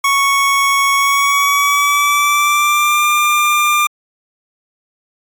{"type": "tone with pitch glide", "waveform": "25% pulse", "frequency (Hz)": [1108.7, 1195.2], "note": ["C#6", "D6"], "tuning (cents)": [0, 30], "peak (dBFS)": -7, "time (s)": [0.04, 3.87], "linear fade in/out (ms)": 5, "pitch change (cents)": 130, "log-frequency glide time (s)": [0.95, 3.05], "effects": ["AAC 64 kbps"]}